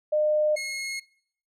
sine / sawtooth tone pair in turn, 607 / 2163 Hz, D#5 / C#7, -43 / -43 cents, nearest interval octave + minor seventh, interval 2200 cents, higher second, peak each -20 / -26 dBFS, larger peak first, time 0.12-0.56 / 0.56-1 s, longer neither, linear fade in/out 10 ms, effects noise-tail reverb RT60 0.6 s tail -21 dB re dry + low-pass 10000 Hz 12 dB/octave

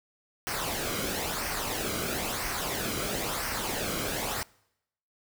pink noise with flanger, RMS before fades -32 dBFS, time 0.47-4.43 s, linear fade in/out 0 ms, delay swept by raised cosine 0.27 to 1.14 ms, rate 1 Hz, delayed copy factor -0.55, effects noise-tail reverb RT60 0.8 s tail -24 dB re dry

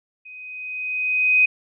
sine tone with level ramp, 2507 Hz, D#7, 12 cents sharp, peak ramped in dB -38 to -11 dBFS, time 0.25-1.46 s, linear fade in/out 10 ms, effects none

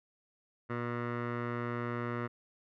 15% pulse tone with low-pass filter, 120 Hz, B2, 49 cents flat, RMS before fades -36 dBFS, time 0.69-2.28 s, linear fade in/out 20 ms, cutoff 1600 Hz, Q 3.1, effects none

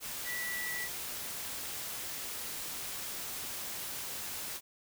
sine tone in noise, 1957 Hz, B6, 16 cents flat, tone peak -36 dBFS, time 0.24-0.89 s, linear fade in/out 50 ms, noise white, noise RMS -40 dBFS, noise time 0-4.61 s, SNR +1 dB, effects none

